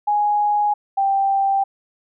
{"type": "tone pair in turn", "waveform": "sine", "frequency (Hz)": [830.6, 785.4], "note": ["G#5", "G5"], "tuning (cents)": [0, 3], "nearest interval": "minor second", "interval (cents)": 97, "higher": "first", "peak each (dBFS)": -15, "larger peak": "neither", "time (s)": [[0.07, 0.74], [0.97, 1.64]], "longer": "neither", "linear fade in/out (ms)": 10, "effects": []}